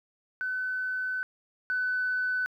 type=tone pair in turn; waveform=sine; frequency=1511 / 1502.8 Hz; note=F#6 / F#6; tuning=+36 / +26 cents; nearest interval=unison; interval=10 cents; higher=first; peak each=-28 / -25 dBFS; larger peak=second; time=0.41-1.23 / 1.7-2.46 s; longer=first; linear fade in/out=0 ms; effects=tanh soft clip ceiling -21 dBFS + 11-bit